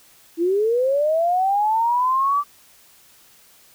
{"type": "linear sweep", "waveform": "sine", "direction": "up", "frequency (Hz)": [323.3, 1171], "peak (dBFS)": -16, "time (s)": [0.37, 2.44], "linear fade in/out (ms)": 50, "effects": ["white hiss -52 dBFS RMS until 3.74 s"]}